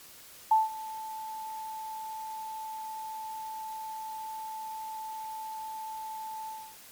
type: tone with ADSR envelope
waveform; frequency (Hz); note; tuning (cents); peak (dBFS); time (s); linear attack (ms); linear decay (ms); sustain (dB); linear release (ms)
sine; 878; A5; -4; -17; 0.51-6.77; 6; 170; -19; 290
effects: white hiss -51 dBFS RMS until 6.91 s + MP3 96 kbps

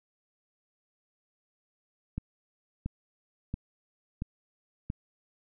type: click train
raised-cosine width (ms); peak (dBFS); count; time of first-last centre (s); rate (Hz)
5; -20; 5; 2.18-4.901; 1.47
effects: none

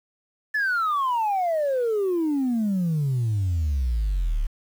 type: exponential sweep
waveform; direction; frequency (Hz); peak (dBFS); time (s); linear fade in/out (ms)
sine; down; 1760 to 33.9; -19; 0.54-4.47; 10
effects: tanh soft clip ceiling -18 dBFS + 8-bit

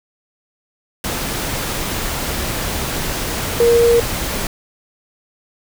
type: tone in noise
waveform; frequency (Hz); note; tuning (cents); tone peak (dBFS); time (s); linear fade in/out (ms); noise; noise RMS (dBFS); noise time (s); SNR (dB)
sine; 470.1; A#4; +15; -9; 3.6-4; 2; pink; -22; 1.04-4.47; +10
effects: none

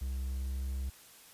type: tone with pitch glide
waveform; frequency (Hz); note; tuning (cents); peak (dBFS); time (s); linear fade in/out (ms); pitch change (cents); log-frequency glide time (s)
triangle; 65.41 to 66.02; C2 to C2; 0 to +16; -31; 0.01-0.9; 10; +16; 0.3-0.55
effects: white hiss -56 dBFS RMS until 1.33 s + resampled to 32000 Hz

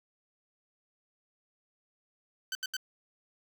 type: tone bursts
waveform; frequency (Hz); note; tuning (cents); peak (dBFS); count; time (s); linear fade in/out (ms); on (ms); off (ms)
15% pulse; 1530; G6; -42; -26; 3; 2.52-2.767; 2; 31; 77
effects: none

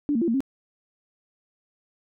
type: tone with pitch steps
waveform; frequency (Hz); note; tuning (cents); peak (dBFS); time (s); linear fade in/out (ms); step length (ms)
sine; 291.2 / 229.4 / 339 / 229.5 / 270.5; D4 / A#3 / E4 / A#3 / C#4; -15 / -28 / +49 / -27 / -42; -20; 0.09-0.405; 0; 63
effects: none

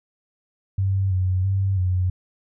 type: tone with pitch steps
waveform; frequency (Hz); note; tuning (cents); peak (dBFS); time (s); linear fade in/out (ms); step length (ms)
sine; 96.7 / 92.5 / 97 / 91.4; G2 / F#2 / G2 / F#2; -23 / 0 / -18 / -21; -18; 0.78-2.1; 5; 330
effects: none

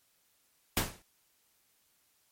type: noise with exponential decay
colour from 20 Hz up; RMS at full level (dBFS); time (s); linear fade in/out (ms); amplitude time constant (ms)
pink; -25; 0.77-1.02; 1; 54
effects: white hiss -71 dBFS RMS until 2.31 s + MP3 64 kbps

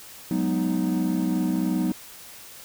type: chord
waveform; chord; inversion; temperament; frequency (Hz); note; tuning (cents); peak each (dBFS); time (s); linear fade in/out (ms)
triangle; G# minor seventh; third; equal; 185 / 207.7 / 246.9 / 311.1; F#3 / G#3 / B3 / D#4; 0 / 0 / 0 / 0; -23 / -29 / -24 / -24; 0.31-1.92; 2
effects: tanh soft clip ceiling -14 dBFS + white hiss -44 dBFS RMS until 2.64 s

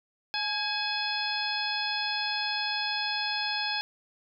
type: harmonic tone with a mistuned harmonic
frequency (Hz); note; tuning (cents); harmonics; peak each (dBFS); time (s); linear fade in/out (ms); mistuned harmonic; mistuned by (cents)
847; G#5; +34; 1 / 2 / 3 / 4 / 5 / 6; -35 / -35 / -35 / -35 / -35 / -35; 0.34-3.81; 0; 2; -56
effects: none

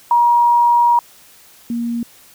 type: tone pair in turn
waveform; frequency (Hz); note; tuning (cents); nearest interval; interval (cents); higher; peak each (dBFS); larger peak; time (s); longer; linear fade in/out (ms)
sine; 952 / 235.1; A#5 / A#3; +36 / +15; 2 octaves; 2421; first; -9 / -18; first; 0.11-0.99 / 1.7-2.03; first; 2
effects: white hiss -46 dBFS RMS until 2.34 s

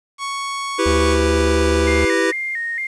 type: tone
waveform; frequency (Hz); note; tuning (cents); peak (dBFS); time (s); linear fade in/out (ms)
sawtooth; 1110; C#6; +2; -19; 0.18-1.17; 50
type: chord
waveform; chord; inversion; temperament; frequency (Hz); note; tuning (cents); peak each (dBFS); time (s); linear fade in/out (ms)
square; E minor; none; equal; 329.6 / 392 / 493.9; E4 / G4 / B4; 0 / 0 / 0; -21; 0.78-2.32; 20
type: tone with pitch glide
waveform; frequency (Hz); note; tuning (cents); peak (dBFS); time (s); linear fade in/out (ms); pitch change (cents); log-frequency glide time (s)
square; 75.2 to 74.64; D2 to D2; +42 to +29; -19; 0.86-2.05; 0; -13; 1.03-1.16
type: tone with vibrato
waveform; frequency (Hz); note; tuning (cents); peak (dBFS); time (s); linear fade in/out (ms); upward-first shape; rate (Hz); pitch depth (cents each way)
sine; 1979; B6; +3; -21; 1.87-2.87; 5; square; 2.2; 110
effects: resampled to 22050 Hz + 8-bit

